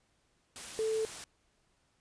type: tone in noise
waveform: sine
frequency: 440 Hz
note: A4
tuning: in tune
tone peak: -29 dBFS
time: 0.79-1.05 s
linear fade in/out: 0 ms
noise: white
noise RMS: -44 dBFS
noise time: 0.56-1.24 s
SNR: +12 dB
effects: pink hiss -73 dBFS RMS until 2 s + resampled to 22050 Hz